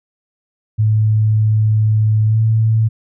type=tone with pitch glide; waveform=sine; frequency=108.2 to 111.05 Hz; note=A2 to A2; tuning=-29 to +16 cents; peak=-10 dBFS; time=0.78-2.89 s; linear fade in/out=20 ms; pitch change=+45 cents; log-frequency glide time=2.26-2.39 s; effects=none